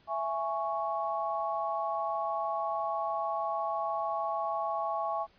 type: chord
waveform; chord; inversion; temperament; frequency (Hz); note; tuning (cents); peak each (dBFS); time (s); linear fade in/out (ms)
sine; C# minor; first; just; 665.2 / 831.5 / 1108.7; E5 / G#5 / C#6; +16 / +2 / 0; -34; 0.07-5.27; 50
effects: pink hiss -64 dBFS RMS until 5.38 s + resampled to 11025 Hz